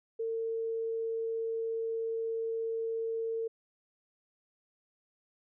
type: tone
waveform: sine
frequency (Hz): 452.8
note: A4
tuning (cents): +50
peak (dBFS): -31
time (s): 0.19-3.48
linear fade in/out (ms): 10
effects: none